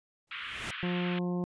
pink noise with exponential growth, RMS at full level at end -37 dBFS, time 0.27-0.71 s, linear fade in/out 5 ms, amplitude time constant 94 ms
white band-pass noise, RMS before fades -40 dBFS, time 0.31-1.19 s, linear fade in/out 2 ms, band 1200 to 3200 Hz, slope 48 dB/octave
harmonic tone, 177.7 Hz, F3, 30 cents sharp, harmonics 1 / 2 / 3 / 4 / 5 / 6, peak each -30 / -36 / -43 / -46 / -48 / -49 dBFS, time 0.83-1.44 s, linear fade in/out 0 ms
effects resampled to 22050 Hz

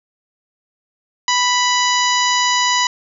harmonic tone with a mistuned harmonic, 987.8 Hz, B5, in tune, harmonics 1 / 2 / 3 / 4 / 5 / 6 / 7, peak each -17 / -20 / -22 / -23 / -24 / -25 / -25 dBFS, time 1.28-2.87 s, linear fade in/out 2 ms, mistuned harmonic 7, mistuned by -21 cents, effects none

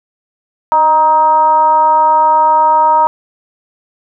sine tone with frequency modulation, 940 Hz, A#5, 14 cents sharp, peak -6 dBFS, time 0.72-3.07 s, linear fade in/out 0 ms, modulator 324 Hz, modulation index 0.55, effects none

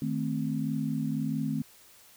sine chord, A diminished, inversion second, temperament equal, 155.56 / 220 / 261.6 Hz, Eb3 / A3 / C4, 0 / 0 / 0 cents, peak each -32 dBFS, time 0.02-1.62 s, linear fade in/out 2 ms, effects white hiss -56 dBFS RMS until 2.16 s

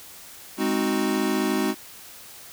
square chord, Ab dominant seventh, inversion none, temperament equal, 207.7 / 261.6 / 311.1 / 370 Hz, Ab3 / C4 / Eb4 / Gb4, 0 / 0 / 0 / 0 cents, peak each -28 dBFS, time 0.57-1.75 s, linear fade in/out 50 ms, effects white hiss -44 dBFS RMS until 2.52 s

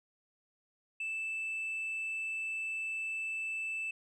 sine tone, 2639 Hz, E7, 1 cent sharp, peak -32 dBFS, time 1-3.91 s, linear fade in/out 5 ms, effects tanh soft clip ceiling -33 dBFS

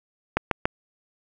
click train, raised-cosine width 0.5 ms, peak -5 dBFS, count 3, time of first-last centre 0.37-0.655 s, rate 7.02 Hz, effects none

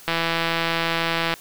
click train, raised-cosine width 0.3 ms, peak -6 dBFS, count 210, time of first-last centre 0.08-1.339 s, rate 166 Hz, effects white hiss -45 dBFS RMS until 1.4 s

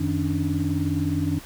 sine tone cluster, 90.9 / 156.1 / 278.1 / 297.6 Hz, F#2 / D#3 / C#4 / D4, -30 / +6 / +6 / +23 cents, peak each -27 dBFS, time 0-1.39 s, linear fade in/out 10 ms, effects pink hiss -43 dBFS RMS until 1.45 s

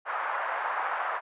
white band-pass noise, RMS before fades -31 dBFS, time 0.05-1.21 s, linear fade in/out 50 ms, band 680 to 1500 Hz, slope 24 dB/octave, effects resampled to 8000 Hz

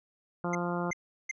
harmonic tone, 174.61 Hz, F3, in tune, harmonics 1 / 2 / 3 / 4 / 5 / 6 / 7 / 8, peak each -33 / -36 / -38 / -39 / -40 / -41 / -41 / -42 dBFS, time 0.44-0.91 s, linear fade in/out 2 ms
square tone bursts, 2093 Hz, C7, in tune, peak -31 dBFS, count 3, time 0.53-1.313 s, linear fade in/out 5 ms, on 21 ms, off 360 ms
effects resampled to 16000 Hz

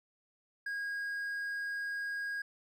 triangle tone, 1636 Hz, G#6, 26 cents flat, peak -33 dBFS, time 0.66-2.42 s, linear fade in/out 5 ms, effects none

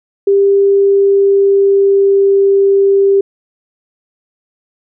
sine tone with pitch glide, 397 to 394.5 Hz, G4 to G4, +22 to +11 cents, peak -6 dBFS, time 0.27-3.21 s, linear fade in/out 5 ms, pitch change -11 cents, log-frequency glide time 0.58-2.36 s, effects none

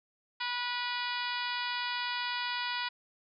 harmonic tone, 488 Hz, B4, 21 cents flat, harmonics 2 / 3 / 4 / 5 / 6 / 7 / 8 / 9 / 10, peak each -37 / -39 / -40 / -41 / -42 / -42 / -43 / -44 / -44 dBFS, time 0.4-2.89 s, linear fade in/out 10 ms, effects none

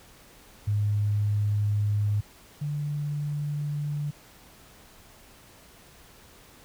sine tone pair in turn, 103.8 / 146.8 Hz, G#2 / D3, 0 / 0 cents, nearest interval tritone, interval 600 cents, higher second, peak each -22 / -27 dBFS, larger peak first, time 0.67-2.21 / 2.61-4.11 s, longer first, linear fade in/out 10 ms, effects pink hiss -53 dBFS RMS until 6.64 s

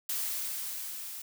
blue noise with level ramp, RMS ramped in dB -32 to -42 dBFS, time 0.09-1.22 s, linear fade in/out 5 ms, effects none

